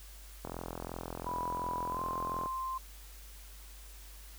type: click train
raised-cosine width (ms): 1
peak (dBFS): -25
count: 87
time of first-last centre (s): 0.45-2.459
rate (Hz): 42.8
type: tone with pitch glide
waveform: sine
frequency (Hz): 987.8 to 1046.5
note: B5 to C6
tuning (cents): 0 to 0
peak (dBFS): -34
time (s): 1.26-2.78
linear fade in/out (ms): 5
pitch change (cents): +100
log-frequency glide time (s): 1.88-2.01
effects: added 50 Hz sine -49 dBFS peak until 4.38 s + white hiss -55 dBFS RMS until 4.38 s